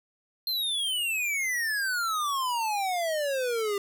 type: exponential sweep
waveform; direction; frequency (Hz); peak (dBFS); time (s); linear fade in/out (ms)
square; down; 4216 to 395.2; -27; 0.47-3.78; 2
effects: none